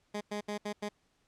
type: tone bursts at uneven times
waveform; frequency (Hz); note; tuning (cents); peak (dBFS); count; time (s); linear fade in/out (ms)
15% pulse; 207.7; G#3; 0; -28; 5; 0.14-0.21 / 0.31-0.41 / 0.48-0.58 / 0.65-0.73 / 0.82-0.89; 10
effects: pink hiss -73 dBFS RMS until 1.27 s + low-pass 8000 Hz 12 dB/octave